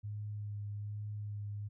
sine tone with vibrato, 103.83 Hz, G#2, in tune, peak -38 dBFS, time 0.03-1.69 s, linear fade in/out 20 ms, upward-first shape sine, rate 1.2 Hz, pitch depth 16 cents each way, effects none

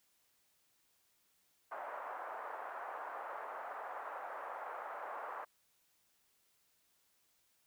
pink band-pass noise, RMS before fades -45 dBFS, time 1.71-5.45 s, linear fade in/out 10 ms, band 630 to 1400 Hz, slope 24 dB/octave, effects white hiss -75 dBFS RMS until 7.66 s

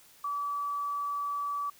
sine tone, 1150 Hz, D6, 37 cents flat, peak -30 dBFS, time 0.24-1.7 s, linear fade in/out 5 ms, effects white hiss -58 dBFS RMS until 1.79 s

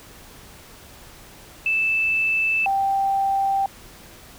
sine tone pair in turn, 2637 / 784 Hz, E7 / G5, 0 / 0 cents, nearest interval octave + major sixth, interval 2100 cents, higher first, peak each -18 dBFS, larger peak neither, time 1.66-2.66 / 2.66-3.66 s, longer neither, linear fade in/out 2 ms, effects pink hiss -45 dBFS RMS until 4.38 s

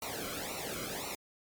pink noise with flanger, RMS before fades -39 dBFS, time 0.02-1.15 s, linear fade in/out 2 ms, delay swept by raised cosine 0.6 to 1.12 ms, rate 1.9 Hz, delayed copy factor -0.9, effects MP3 96 kbps

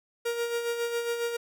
45% pulse tone with tremolo, 470.4 Hz, A#4, 16 cents sharp, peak -26 dBFS, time 0.25-1.37 s, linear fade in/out 10 ms, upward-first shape sine, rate 7.3 Hz, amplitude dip 50%, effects none

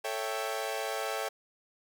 sawtooth chord, A dominant seventh, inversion none, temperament equal, 440 / 554.4 / 659.3 / 784 Hz, A4 / C#5 / E5 / G5, 0 / 0 / 0 / 0 cents, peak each -34 dBFS, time 0.04-1.29 s, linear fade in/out 10 ms, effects none

